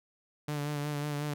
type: tone with vibrato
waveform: sawtooth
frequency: 146.83 Hz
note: D3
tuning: in tune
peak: -28 dBFS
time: 0.48-1.34 s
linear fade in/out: 5 ms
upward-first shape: sine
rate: 5.5 Hz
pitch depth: 31 cents each way
effects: none